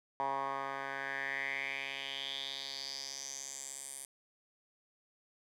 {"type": "tone with band-pass filter sweep", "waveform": "10% pulse", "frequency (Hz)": 136.7, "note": "C#3", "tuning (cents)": -24, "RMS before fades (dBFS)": -40, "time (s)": [0.2, 4.05], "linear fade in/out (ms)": 0, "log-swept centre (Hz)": [950, 9500], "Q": 5, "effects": []}